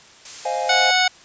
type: noise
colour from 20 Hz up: blue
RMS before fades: -31 dBFS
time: 0.25-0.92 s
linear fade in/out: 5 ms
type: chord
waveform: triangle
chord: F minor seventh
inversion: second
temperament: equal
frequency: 523.3 / 622.3 / 698.5 / 830.6 Hz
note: C5 / Eb5 / F5 / Ab5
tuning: 0 / 0 / 0 / 0 cents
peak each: -25 / -27 / -24 / -23 dBFS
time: 0.45-0.91 s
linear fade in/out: 5 ms
type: harmonic tone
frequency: 737 Hz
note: F#5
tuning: 7 cents flat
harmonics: 1 / 2 / 3 / 4 / 5 / 6 / 7 / 9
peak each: -20 / -21 / -21 / -26 / -23 / -27 / -26 / -29 dBFS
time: 0.69-1.08 s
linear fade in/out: 5 ms
effects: white hiss -47 dBFS RMS until 1.24 s + resampled to 16000 Hz